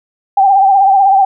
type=tone with vibrato; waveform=sine; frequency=784 Hz; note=G5; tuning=in tune; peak=-5 dBFS; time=0.37-1.25 s; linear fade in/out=5 ms; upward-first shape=triangle; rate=16 Hz; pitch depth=68 cents each way; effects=none